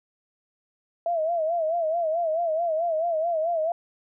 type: tone with vibrato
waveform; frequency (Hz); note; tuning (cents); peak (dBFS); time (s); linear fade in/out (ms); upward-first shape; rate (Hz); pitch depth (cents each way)
sine; 658; E5; -3; -22; 1.06-3.72; 2; sine; 4.6; 100
effects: none